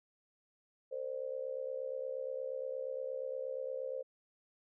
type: tone with amplitude modulation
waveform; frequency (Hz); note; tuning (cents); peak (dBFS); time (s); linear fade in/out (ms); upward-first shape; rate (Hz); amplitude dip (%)
sine; 523.3; C5; 0; -33; 0.91-4.03; 20; sine; 68.5; 85
effects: none